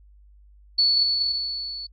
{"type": "tone with level ramp", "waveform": "sine", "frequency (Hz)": 4435, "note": "C#8", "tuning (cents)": 0, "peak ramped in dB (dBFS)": [-15, -32], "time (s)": [0.78, 1.87], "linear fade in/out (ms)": 10, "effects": ["added 50 Hz sine -49 dBFS peak until 1.92 s", "AAC 32 kbps"]}